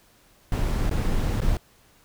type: noise with dropouts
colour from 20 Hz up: brown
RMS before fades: -23 dBFS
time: 0.52-1.57 s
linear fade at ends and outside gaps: 2 ms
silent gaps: 0.895-0.911 / 1.405-1.416 s
effects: pink hiss -58 dBFS RMS until 2.04 s